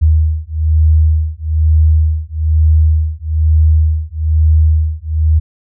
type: beating tone pair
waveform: sine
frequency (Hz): 77.78 / 78.88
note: D#2 / D#2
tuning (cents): 0 / +24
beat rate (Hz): 1.1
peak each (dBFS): -11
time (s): 0.01-5.4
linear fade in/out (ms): 20
effects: none